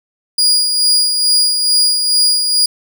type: tone with tremolo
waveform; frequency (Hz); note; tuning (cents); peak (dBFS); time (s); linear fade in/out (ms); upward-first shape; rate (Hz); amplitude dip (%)
35% pulse; 4870; D#8; -38; -7; 0.38-2.66; 5; sine; 2.3; 45
effects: none

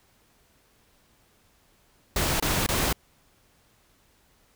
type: noise bursts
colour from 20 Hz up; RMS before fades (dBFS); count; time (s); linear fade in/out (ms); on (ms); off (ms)
pink; -25; 3; 2.16-2.928; 2; 240; 24
effects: pink hiss -63 dBFS RMS until 4.55 s

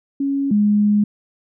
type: tone pair in turn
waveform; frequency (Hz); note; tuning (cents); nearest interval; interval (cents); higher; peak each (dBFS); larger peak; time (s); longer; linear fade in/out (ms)
sine; 277.2 / 207.7; C#4 / G#3; 0 / 0; perfect fourth; 500; first; -17 / -12; second; 0.2-0.51 / 0.51-1.04; second; 5
effects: none

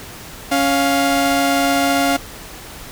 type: tone pair together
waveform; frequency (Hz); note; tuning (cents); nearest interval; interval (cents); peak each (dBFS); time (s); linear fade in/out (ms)
sawtooth; 277.2 / 700.7; C#4 / F5; 0 / +6; octave + major third; 1606; -13; 0.51-2.17; 10
effects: pink hiss -35 dBFS RMS until 2.91 s

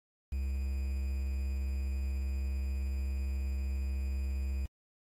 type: tone with quantisation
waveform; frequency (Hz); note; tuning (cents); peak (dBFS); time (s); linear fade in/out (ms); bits
triangle; 67.2; C2; +47; -29; 0.32-4.66; 5; 9
effects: AAC 48 kbps

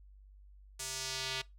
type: tone with band-pass filter sweep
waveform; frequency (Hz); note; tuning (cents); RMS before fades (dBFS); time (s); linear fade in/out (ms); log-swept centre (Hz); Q
square; 131.7; C3; +12; -39; 0.79-1.42; 10; 8000 to 3400; 1.5
effects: noise-tail reverb RT60 0.2 s tail -21 dB re dry + added 49 Hz sine -54 dBFS peak until 1.58 s

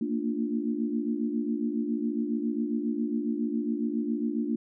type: chord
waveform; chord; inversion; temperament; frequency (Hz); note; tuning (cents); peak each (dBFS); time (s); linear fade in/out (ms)
sine; Bb major seventh; third; equal with one note detuned; 225.8 / 233.1 / 293.7 / 349.2; A3 / Bb3 / D4 / F4; +45 / 0 / 0 / 0; -31 / -32 / -31 / -36; 0.01-4.56; 5
effects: none

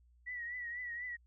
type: tone with vibrato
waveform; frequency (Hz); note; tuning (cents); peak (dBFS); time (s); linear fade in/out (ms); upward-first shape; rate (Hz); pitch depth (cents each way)
sine; 1932; B6; -39; -39; 0.26-1.17; 20; triangle; 4.1; 72
effects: added 60 Hz sine -63 dBFS peak until 1.26 s

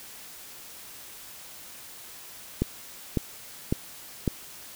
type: click train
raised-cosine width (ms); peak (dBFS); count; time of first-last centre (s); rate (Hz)
3; -10; 4; 2.62-4.277; 1.81
effects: white hiss -45 dBFS RMS until 4.75 s

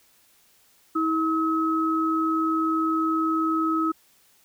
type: tone pair together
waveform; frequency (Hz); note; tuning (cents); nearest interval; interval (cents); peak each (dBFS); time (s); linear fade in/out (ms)
sine; 321.1 / 1282; E4 / E6; -45 / -49; 2 octaves; 2396; -23 / -24; 0.95-3.92; 10
effects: white hiss -60 dBFS RMS until 4.44 s

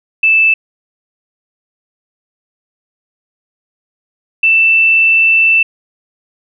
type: tone pair in turn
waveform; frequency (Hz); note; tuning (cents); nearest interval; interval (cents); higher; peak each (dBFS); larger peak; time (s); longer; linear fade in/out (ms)
sine; 2637 / 2661; E7 / E7; 0 / +16; unison; 16; second; -6; neither; 0.23-0.54 / 4.43-5.63; second; 5
effects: none

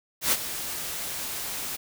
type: noise with ADSR envelope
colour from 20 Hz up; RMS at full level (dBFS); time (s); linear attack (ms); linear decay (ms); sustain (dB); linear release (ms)
white; -21; 0.21-1.77; 110; 41; -12; 18
effects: none

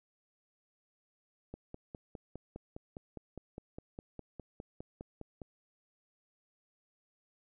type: click train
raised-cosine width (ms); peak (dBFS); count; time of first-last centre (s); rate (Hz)
2; -30; 20; 1.54-5.418; 4.9
effects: none

